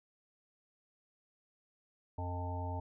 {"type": "harmonic tone", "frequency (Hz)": 89, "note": "F2", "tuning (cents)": 33, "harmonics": [1, 3, 5, 7, 9, 10], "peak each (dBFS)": [-37, -47, -51, -47, -48, -44], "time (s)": [2.18, 2.8], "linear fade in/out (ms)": 5, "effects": []}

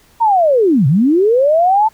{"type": "linear two-way sweep", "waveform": "sine", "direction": "down then up", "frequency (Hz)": [944, 123.47, 896], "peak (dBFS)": -8, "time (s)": [0.2, 1.89], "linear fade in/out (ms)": 20, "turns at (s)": 0.87, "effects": ["pink hiss -50 dBFS RMS until 1.93 s"]}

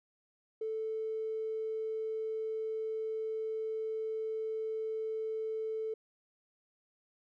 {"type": "tone with tanh clipping", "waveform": "triangle", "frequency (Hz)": 440, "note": "A4", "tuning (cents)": 0, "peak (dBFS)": -33, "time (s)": [0.61, 5.94], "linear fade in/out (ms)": 5, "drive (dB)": 2, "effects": []}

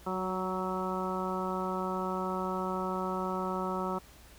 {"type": "harmonic tone with a mistuned harmonic", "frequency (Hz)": 186.5, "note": "F#3", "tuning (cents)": 14, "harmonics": [1, 2, 3, 4, 5, 6, 7], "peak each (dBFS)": [-36, -37, -40, -41, -38, -41, -38], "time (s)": [0.06, 3.99], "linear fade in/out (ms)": 10, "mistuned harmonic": 2, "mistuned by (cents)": -16, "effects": ["added 60 Hz sine -56 dBFS peak until 4.38 s", "pink hiss -56 dBFS RMS until 4.38 s"]}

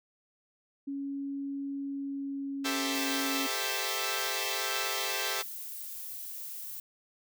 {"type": "tone with pitch glide", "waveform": "sine", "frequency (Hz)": [278.1, 275.2], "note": ["C#4", "C#4"], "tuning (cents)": [6, -12], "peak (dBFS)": -33, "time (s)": [0.87, 3.47], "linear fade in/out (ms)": 10, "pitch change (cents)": -18, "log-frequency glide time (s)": [1.77, 3.15]}
{"type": "chord", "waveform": "5% pulse", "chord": "A minor seventh", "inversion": "third", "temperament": "equal", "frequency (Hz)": [392, 440, 523.3, 659.3], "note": ["G4", "A4", "C5", "E5"], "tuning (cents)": [0, 0, 0, 0], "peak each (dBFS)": -25, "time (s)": [2.64, 5.43], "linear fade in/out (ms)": 20}
{"type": "noise", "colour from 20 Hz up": "violet", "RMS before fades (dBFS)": -41, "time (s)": [2.95, 6.8], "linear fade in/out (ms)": 2}
{"effects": []}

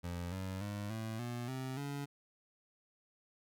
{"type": "tone with pitch steps", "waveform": "25% pulse", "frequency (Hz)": [87.31, 94.66, 102.64, 111.28, 120.65, 130.82, 141.84], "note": ["F2", "F#2", "G#2", "A2", "B2", "C3", "C#3"], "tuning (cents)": [0, 40, -20, 20, -40, 0, 40], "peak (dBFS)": -35, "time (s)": [0.03, 2.06], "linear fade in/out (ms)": 20, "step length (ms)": 290, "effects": []}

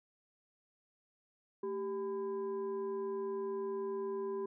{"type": "tone with frequency modulation", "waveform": "sine", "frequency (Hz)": 392, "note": "G4", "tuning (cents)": 0, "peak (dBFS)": -35, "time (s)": [1.63, 4.46], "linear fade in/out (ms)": 5, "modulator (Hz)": 613, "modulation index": 0.52, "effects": []}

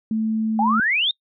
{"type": "tone", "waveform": "sine", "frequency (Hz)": 220, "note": "A3", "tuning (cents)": 0, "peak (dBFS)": -19, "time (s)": [0.11, 0.8], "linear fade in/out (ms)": 2}
{"type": "exponential sweep", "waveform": "sine", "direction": "up", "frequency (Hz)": [777, 3767], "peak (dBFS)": -17, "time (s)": [0.59, 1.11], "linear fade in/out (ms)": 2}
{"effects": ["noise-tail reverb RT60 0.1 s tail -26 dB re dry"]}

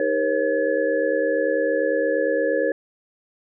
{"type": "tone cluster", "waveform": "sine", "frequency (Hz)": [312.8, 400.9, 472.3, 541, 1705], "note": ["D#4", "G4", "A#4", "C#5", "G#6"], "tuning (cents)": [9, 39, 23, -42, 45], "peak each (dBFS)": [-27, -29, -23, -22, -29], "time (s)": [0, 2.72], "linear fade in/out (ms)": 2, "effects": []}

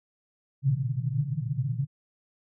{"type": "band-pass noise", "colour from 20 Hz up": "white", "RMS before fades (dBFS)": -28, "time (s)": [0.62, 1.87], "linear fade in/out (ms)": 50, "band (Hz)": [120, 150], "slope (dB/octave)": 96, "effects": []}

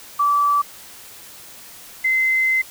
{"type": "tone pair in turn", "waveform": "sine", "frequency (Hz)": [1157, 2062], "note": ["D6", "C7"], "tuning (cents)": [-26, -26], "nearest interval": "minor seventh", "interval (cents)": 1000, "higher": "second", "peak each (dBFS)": [-14, -15], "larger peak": "first", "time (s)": [[0.19, 0.62], [2.04, 2.62]], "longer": "second", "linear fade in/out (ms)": 10, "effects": ["white hiss -41 dBFS RMS until 2.7 s"]}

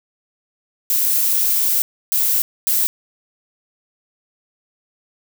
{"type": "noise bursts at uneven times", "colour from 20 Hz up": "violet", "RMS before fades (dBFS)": -17, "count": 3, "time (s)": [[0.9, 1.82], [2.12, 2.42], [2.67, 2.87]], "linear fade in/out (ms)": 0, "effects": []}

